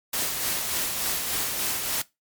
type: noise with tremolo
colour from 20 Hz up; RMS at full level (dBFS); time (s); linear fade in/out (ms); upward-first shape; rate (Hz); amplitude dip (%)
white; -26; 0.13-2.02; 5; sine; 3.4; 35
effects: noise-tail reverb RT60 0.2 s tail -20 dB re dry + MP3 96 kbps